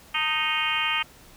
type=harmonic tone with a mistuned harmonic; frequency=311.1 Hz; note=D#4; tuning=in tune; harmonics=3 / 4 / 5 / 6 / 7 / 8 / 9 / 10; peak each=-33 / -30 / -36 / -33 / -30 / -29 / -30 / -30 dBFS; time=0.14-1.03 s; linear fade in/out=10 ms; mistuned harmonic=3; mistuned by=-44 cents; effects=pink hiss -51 dBFS RMS until 1.36 s